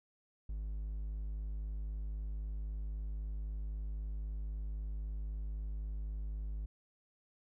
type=tone; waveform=triangle; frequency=51.91 Hz; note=G#1; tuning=in tune; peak=-35 dBFS; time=0.49-6.66 s; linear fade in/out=5 ms; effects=none